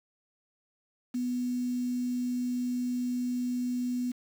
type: tone with quantisation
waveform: sine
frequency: 247.2 Hz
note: B3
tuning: 2 cents sharp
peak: -28 dBFS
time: 1.14-4.12 s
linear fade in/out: 10 ms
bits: 8
effects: none